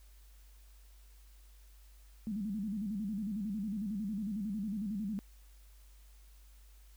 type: tone with vibrato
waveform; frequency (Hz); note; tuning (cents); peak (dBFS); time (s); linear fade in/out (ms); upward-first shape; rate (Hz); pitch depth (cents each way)
sine; 206.5; G#3; -10; -34; 2.27-5.19; 0; square; 11; 110
effects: added 50 Hz sine -55 dBFS peak until 6.96 s + white hiss -67 dBFS RMS until 6.96 s

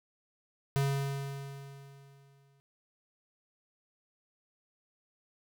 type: tone with exponential decay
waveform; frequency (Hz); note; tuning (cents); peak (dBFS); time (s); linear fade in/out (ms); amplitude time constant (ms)
square; 138.6; C#3; 0; -26; 0.76-2.6; 0; 400
effects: none

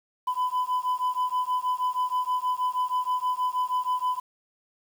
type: beating tone pair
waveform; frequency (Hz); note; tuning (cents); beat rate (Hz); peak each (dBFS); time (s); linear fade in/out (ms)
sine; 1000 / 1006.3; B5 / B5; +21 / +32; 6.3; -25; 0.27-4.2; 10
effects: tanh soft clip ceiling -21 dBFS + 8-bit

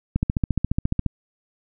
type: click train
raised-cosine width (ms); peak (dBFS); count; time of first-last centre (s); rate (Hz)
5; -8; 14; 0.16-1.063; 14.4
effects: none

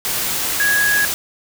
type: tone in noise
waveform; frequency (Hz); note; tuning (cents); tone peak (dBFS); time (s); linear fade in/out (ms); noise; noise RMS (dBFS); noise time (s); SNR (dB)
sine; 1661.2; G#6; 0; -14; 0.6-1.05; 0; white; -21; 0.05-1.14; +4
effects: none

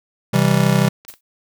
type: chord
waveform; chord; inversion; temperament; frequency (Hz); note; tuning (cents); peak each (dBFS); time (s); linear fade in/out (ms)
square; C major; none; just; 130.81 / 163.52 / 196.22; C3 / E3 / G3; 0 / -14 / +2; -18; 0.33-0.89; 10
type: clicks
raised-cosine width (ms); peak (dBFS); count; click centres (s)
0.2; -24; 6; 0.684 / 0.8 / 0.837 / 1.05 / 1.1 / 1.139
type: noise with exponential decay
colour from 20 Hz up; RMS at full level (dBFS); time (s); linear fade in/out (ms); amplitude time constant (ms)
blue; -30; 1.08-1.21; 5; 27
effects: none

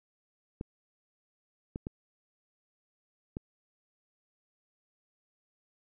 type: clicks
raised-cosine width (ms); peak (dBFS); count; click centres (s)
3; -23; 4; 0.611 / 1.759 / 1.869 / 3.369
effects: none

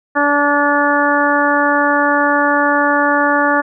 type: harmonic tone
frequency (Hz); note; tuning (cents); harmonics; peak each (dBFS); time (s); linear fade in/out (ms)
289; D4; -28; 1 / 2 / 3 / 4 / 5 / 6; -18 / -18 / -18 / -18 / -18 / -18; 0.15-3.62; 20
effects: none

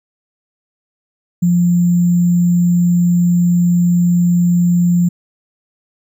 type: tone with sample-and-hold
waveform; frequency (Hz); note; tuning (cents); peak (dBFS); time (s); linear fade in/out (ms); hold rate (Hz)
sine; 174.61; F3; 0; -9; 1.42-5.09; 10; 7350
effects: none

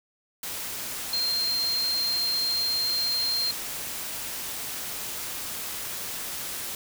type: tone in noise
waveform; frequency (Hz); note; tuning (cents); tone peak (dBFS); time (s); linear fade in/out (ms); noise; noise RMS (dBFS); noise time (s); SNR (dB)
sine; 4186; C8; 0; -24; 1.13-3.51; 2; white; -34; 0.43-6.75; +7
effects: none

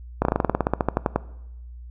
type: slowing click train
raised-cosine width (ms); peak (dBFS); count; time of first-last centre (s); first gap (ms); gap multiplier
1; -5; 17; 0.22-1.16; 31; 1.08
effects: noise-tail reverb RT60 0.9 s tail -19 dB re dry + added 60 Hz sine -37 dBFS peak until 1.9 s

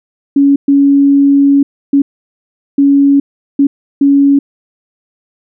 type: tone bursts at uneven times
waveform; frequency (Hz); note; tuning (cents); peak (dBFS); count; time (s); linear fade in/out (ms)
sine; 280; C#4; +18; -4; 6; 0.36-0.56 / 0.68-1.63 / 1.93-2.02 / 2.78-3.2 / 3.59-3.67 / 4.01-4.39; 5
effects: none

